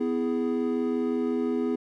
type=chord; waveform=triangle; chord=E major; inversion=second; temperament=equal with one note detuned; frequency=250.2 / 329.6 / 415.3 Hz; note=B3 / E4 / G#4; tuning=+23 / 0 / 0 cents; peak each=-25 / -29 / -27 dBFS; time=0-1.76 s; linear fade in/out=10 ms; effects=none